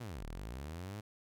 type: linear two-way sweep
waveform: sawtooth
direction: down then up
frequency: 130 to 34.18 to 108.6 Hz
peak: -38 dBFS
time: 0-1.01 s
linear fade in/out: 10 ms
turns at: 0.25 s
effects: none